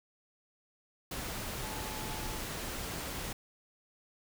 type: tone in noise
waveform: sine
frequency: 865 Hz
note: A5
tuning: 30 cents flat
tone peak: -46 dBFS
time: 1.63-2.38 s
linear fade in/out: 5 ms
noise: pink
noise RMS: -39 dBFS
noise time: 1.11-3.33 s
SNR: -10 dB
effects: none

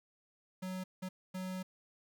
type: tone bursts at uneven times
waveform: square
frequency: 185.7 Hz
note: F#3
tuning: 7 cents sharp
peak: -39 dBFS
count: 3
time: 0.62-0.84 / 1.02-1.09 / 1.34-1.63 s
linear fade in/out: 10 ms
effects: 11-bit

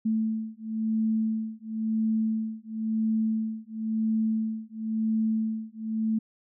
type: beating tone pair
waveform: sine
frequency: 220 / 220.97 Hz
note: A3 / A3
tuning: 0 / +8 cents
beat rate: 0.97 Hz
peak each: -28 dBFS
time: 0.05-6.19 s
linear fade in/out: 10 ms
effects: none

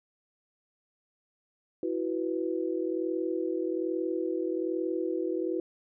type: chord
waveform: sine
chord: E suspended second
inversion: none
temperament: just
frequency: 329.6 / 370.8 / 494.4 Hz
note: E4 / F#4 / B4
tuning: 0 / +4 / +2 cents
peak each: -31 / -32 / -35 dBFS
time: 1.83-5.6 s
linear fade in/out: 2 ms
effects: none

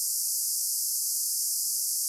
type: band-pass noise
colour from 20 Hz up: white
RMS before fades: -29 dBFS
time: 0-2.08 s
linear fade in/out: 0 ms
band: 4800 to 13000 Hz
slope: 96 dB/octave
effects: none

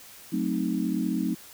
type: chord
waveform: sine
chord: F# diminished seventh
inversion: none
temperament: equal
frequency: 185 / 220 / 261.6 / 311.1 Hz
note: F#3 / A3 / C4 / Eb4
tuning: 0 / 0 / 0 / 0 cents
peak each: -30 dBFS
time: 0.32-1.35 s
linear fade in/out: 10 ms
effects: white hiss -48 dBFS RMS until 1.53 s

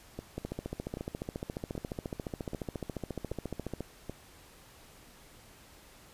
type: two click trains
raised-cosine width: 2 ms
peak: -22 / -24 dBFS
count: 50 / 6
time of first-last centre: 0.38-3.807 / 0.19-4.096 s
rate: 14.3 / 1.28 Hz
effects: pink hiss -56 dBFS RMS until 6.13 s + resampled to 32000 Hz

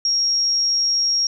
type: tone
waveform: sine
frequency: 5588 Hz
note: F8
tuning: in tune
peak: -16 dBFS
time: 0.05-1.27 s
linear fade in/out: 2 ms
effects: none

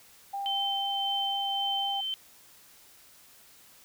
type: tone with vibrato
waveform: sine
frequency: 793 Hz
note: G5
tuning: 20 cents sharp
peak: -31 dBFS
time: 0.33-2.01 s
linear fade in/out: 10 ms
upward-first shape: triangle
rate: 4 Hz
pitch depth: 10 cents each way
type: tone with tremolo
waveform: sine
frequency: 3091 Hz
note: G7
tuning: 25 cents flat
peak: -28 dBFS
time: 0.46-2.14 s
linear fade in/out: 0 ms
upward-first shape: sine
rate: 1.8 Hz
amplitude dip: 25%
effects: white hiss -56 dBFS RMS until 3.84 s

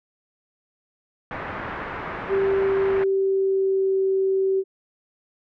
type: low-pass noise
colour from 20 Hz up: white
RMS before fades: -32 dBFS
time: 1.31-3.04 s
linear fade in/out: 2 ms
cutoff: 1800 Hz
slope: 24 dB/octave
type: tone with pitch glide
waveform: sine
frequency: 390.5 to 384.2 Hz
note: G4 to G4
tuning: -7 to -35 cents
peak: -18 dBFS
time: 2.28-4.64 s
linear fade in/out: 50 ms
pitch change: -28 cents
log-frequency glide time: 2.38-4 s
effects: none

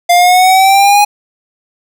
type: exponential sweep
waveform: square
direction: up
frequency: 696 to 830.6 Hz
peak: -5 dBFS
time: 0.09-1.05 s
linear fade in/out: 10 ms
effects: none

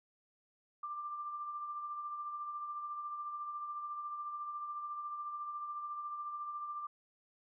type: tone with tremolo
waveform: sine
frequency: 1185 Hz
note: D6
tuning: 15 cents sharp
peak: -37 dBFS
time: 0.83-6.87 s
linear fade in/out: 5 ms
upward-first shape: triangle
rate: 14 Hz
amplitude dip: 45%
effects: none

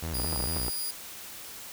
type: tone with vibrato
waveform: sawtooth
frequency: 70.8 Hz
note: C#2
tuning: 37 cents sharp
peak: -28 dBFS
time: 0.02-0.7 s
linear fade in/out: 10 ms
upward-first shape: square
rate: 4.4 Hz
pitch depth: 250 cents each way
type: tone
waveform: 5% pulse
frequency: 4872 Hz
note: D#8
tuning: 37 cents flat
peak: -24 dBFS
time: 0.14-0.91 s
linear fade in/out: 5 ms
type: clicks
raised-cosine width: 1 ms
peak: -20 dBFS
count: 8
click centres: 0.198 / 0.245 / 0.329 / 0.361 / 0.402 / 0.439 / 0.566 / 0.683 s
effects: white hiss -43 dBFS RMS until 1.72 s

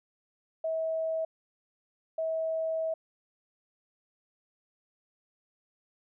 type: tone bursts at uneven times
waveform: sine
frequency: 645 Hz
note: E5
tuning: 38 cents flat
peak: -28 dBFS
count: 2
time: 0.64-1.25 / 2.18-2.94 s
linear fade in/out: 5 ms
effects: none

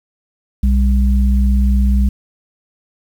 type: tone pair together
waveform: sine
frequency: 61.74 / 201.8 Hz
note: B1 / G#3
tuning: 0 / -49 cents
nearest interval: octave + major sixth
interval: 2051 cents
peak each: -10 / -18 dBFS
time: 0.63-2.09 s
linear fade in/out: 5 ms
effects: 7-bit

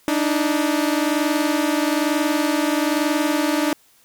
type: tone pair together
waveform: sawtooth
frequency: 293.5 / 314.6 Hz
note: D4 / D#4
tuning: -1 / +19 cents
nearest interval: minor second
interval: 120 cents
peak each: -16 / -18 dBFS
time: 0.08-3.73 s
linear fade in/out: 0 ms
effects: white hiss -56 dBFS RMS until 4.04 s

